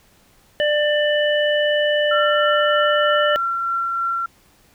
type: harmonic tone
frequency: 594 Hz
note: D5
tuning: 20 cents sharp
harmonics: 1 / 3 / 5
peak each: -17 / -22 / -24 dBFS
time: 0.6-3.36 s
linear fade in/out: 0 ms
type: tone with tremolo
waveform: sine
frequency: 1363 Hz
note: F6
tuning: 43 cents flat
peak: -18 dBFS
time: 2.11-4.26 s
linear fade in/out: 5 ms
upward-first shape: triangle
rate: 3.2 Hz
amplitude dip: 25%
effects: pink hiss -55 dBFS RMS until 4.74 s